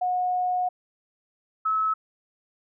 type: tone pair in turn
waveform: sine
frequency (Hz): 727 / 1295.4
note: F#5 / E6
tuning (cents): -31 / -31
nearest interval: minor seventh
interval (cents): 1000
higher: second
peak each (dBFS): -22 / -21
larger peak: second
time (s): 0.01-0.69 / 1.65-1.94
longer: first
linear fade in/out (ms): 10
effects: none